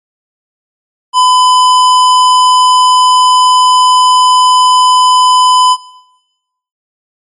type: tone with hard clipping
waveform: sine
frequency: 1007 Hz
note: B5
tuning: 33 cents sharp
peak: -6 dBFS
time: 1.13-5.77 s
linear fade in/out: 50 ms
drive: 17 dB
effects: noise-tail reverb RT60 1.0 s tail -20 dB re dry + MP3 48 kbps